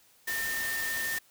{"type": "tone in noise", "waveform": "sine", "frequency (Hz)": 1812, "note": "A#6", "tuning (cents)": -50, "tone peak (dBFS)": -31, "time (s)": [0.27, 1.19], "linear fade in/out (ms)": 10, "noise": "white", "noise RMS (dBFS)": -36, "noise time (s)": [0.27, 1.19], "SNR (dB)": 2, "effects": ["white hiss -62 dBFS RMS until 1.3 s"]}